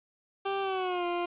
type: tone with pitch glide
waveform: 20% pulse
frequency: 392 to 349.2 Hz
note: G4 to F4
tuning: 0 to 0 cents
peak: -24 dBFS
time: 0.45-1.26 s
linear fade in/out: 10 ms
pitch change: -200 cents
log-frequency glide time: 0.61-1.05 s
effects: resampled to 8000 Hz + 9-bit